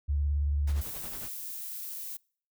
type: tone with vibrato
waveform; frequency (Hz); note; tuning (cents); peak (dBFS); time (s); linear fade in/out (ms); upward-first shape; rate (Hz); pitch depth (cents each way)
sine; 72.3; D2; -27; -25; 0.08-0.82; 20; square; 18; 38
type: noise with tremolo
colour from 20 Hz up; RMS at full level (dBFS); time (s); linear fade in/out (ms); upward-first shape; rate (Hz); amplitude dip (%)
pink; -44; 0.67-1.29; 5; sine; 11; 60
type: noise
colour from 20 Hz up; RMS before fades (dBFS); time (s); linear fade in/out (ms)
violet; -39; 0.81-2.17; 5
effects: noise-tail reverb RT60 0.5 s tail -26 dB re dry